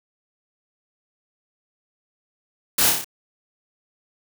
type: noise with echo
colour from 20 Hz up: white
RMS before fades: -19 dBFS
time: 2.78-2.9 s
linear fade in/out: 5 ms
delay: 29 ms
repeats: 5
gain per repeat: -3 dB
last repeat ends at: 3.045 s
effects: none